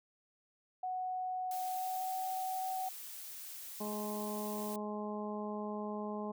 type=tone with pitch glide; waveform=sine; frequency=740 to 751.2 Hz; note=F#5 to F#5; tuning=0 to +26 cents; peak=-35 dBFS; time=0.83-2.89 s; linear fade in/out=5 ms; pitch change=+26 cents; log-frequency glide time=1.59-2.2 s
type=noise; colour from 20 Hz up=blue; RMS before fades=-47 dBFS; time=1.51-4.76 s; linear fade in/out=2 ms
type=harmonic tone; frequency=210 Hz; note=G#3; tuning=19 cents sharp; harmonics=1 / 2 / 3 / 4 / 5; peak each=-40 / -43 / -45 / -46 / -47 dBFS; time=3.8-6.32 s; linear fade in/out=10 ms
effects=none